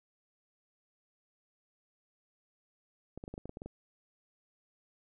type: clicks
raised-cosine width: 2 ms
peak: -29 dBFS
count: 10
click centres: 3.176 / 3.239 / 3.279 / 3.34 / 3.379 / 3.456 / 3.494 / 3.571 / 3.619 / 3.66 s
effects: none